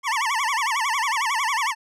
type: tone with vibrato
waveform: 25% pulse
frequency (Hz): 1002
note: B5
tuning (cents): +25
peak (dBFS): -17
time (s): 0.03-1.75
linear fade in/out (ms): 50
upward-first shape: sine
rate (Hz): 11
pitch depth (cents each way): 240
effects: low-pass 9000 Hz 12 dB/octave